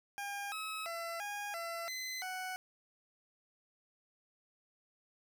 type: tone with pitch steps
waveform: 20% pulse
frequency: 806 / 1285 / 673 / 819 / 674 / 2036 / 743 Hz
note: G5 / E6 / E5 / G#5 / E5 / C7 / F#5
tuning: +48 / -45 / +36 / -24 / +38 / -48 / +7 cents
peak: -34 dBFS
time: 0.18-2.56 s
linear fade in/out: 0 ms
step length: 340 ms
effects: none